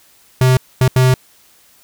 square tone bursts at uneven times, 128.7 Hz, C3, 28 cents flat, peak -9 dBFS, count 3, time 0.41-0.57 / 0.81-0.88 / 0.96-1.14 s, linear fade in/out 2 ms, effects white hiss -50 dBFS RMS until 1.83 s

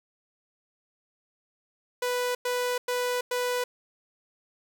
sawtooth tone bursts, 493.9 Hz, B4, in tune, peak -22 dBFS, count 4, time 2.02-3.64 s, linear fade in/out 5 ms, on 330 ms, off 100 ms, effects none

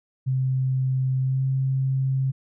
sine tone with pitch glide, 130.81 to 133.17 Hz, C3 to C3, 0 to +31 cents, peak -20 dBFS, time 0.26-2.32 s, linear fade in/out 20 ms, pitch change +31 cents, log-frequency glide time 1.21-1.44 s, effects none

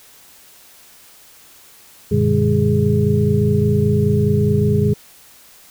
sine tone cluster, 95.7 / 120.7 / 149.8 / 204.1 / 414.8 Hz, G2 / B2 / D3 / G#3 / G#4, -41 / -39 / +35 / -30 / -2 cents, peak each -19 dBFS, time 2.11-4.94 s, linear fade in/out 10 ms, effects white hiss -46 dBFS RMS until 5.7 s

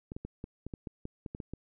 clicks, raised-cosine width 3 ms, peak -26 dBFS, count 12, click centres 0.119 / 0.165 / 0.25 / 0.441 / 0.666 / 0.738 / 0.872 / 1.054 / 1.262 / 1.349 / 1.402 / 1.536 s, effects none

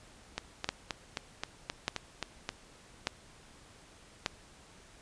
two click trains, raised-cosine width 0.2 ms, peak -16 / -12 dBFS, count 9 / 4, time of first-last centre 0.38-2.491 / 0.69-4.261 s, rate 3.79 / 0.84 Hz, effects pink hiss -57 dBFS RMS until 5.01 s + resampled to 22050 Hz

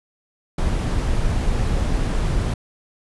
brown noise, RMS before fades -20 dBFS, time 0.58-2.54 s, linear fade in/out 5 ms, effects resampled to 24000 Hz

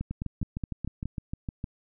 two click trains, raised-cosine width 5 ms, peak -20 / -19 dBFS, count 11 / 6, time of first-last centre 0.11-1.641 / 0.01-1.056 s, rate 6.53 / 4.78 Hz, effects none

